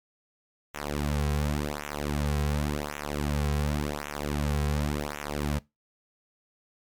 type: tone with flanger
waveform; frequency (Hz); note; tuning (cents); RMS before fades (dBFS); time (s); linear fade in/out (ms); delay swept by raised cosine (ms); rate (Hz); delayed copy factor
sawtooth; 73.42; D2; 0; -29; 0.74-5.59; 10; 0.21 to 3.41; 0.9; -1
effects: noise-tail reverb RT60 0.2 s tail -21 dB re dry + MP3 96 kbps